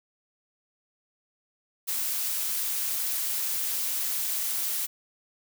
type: noise with amplitude modulation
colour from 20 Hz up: blue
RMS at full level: -28 dBFS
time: 1.87-4.87 s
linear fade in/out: 20 ms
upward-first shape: sine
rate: 276 Hz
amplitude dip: 25%
effects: none